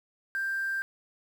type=tone with quantisation; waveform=sine; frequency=1580 Hz; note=G6; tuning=13 cents sharp; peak=-28 dBFS; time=0.35-0.82 s; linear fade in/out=0 ms; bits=8; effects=none